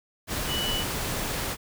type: tone in noise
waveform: sine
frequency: 2960 Hz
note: F#7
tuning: in tune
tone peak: -28 dBFS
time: 0.47-0.85 s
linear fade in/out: 50 ms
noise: pink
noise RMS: -30 dBFS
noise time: 0.27-1.57 s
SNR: -1 dB
effects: none